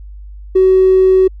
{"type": "tone with tanh clipping", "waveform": "triangle", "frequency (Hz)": 376.2, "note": "F#4", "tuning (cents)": 29, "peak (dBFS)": -5, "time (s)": [0.55, 1.28], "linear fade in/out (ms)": 10, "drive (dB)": 1, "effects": ["added 50 Hz sine -29 dBFS peak until 1.4 s"]}